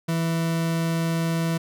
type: tone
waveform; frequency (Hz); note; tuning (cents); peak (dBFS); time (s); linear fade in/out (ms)
40% pulse; 165; E3; +2; -21; 0.08-1.58; 10
effects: none